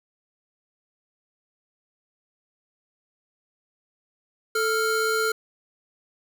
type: tone pair together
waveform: square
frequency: 440 / 1396.9 Hz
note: A4 / F6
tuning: 0 / 0 cents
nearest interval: octave + minor sixth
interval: 2000 cents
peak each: -25 dBFS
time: 4.55-5.32 s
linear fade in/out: 5 ms
effects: none